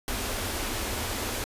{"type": "band-stop noise", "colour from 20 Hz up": "pink", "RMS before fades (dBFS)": -31, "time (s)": [0.08, 1.44], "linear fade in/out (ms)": 0, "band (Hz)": [120, 200], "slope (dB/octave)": 96, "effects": ["resampled to 32000 Hz"]}